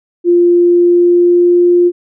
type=tone with pitch glide; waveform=sine; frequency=348.7 to 351.5 Hz; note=F4 to F4; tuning=-3 to +11 cents; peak=-5 dBFS; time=0.24-1.92 s; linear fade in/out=50 ms; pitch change=+14 cents; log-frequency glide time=0.52-1.67 s; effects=none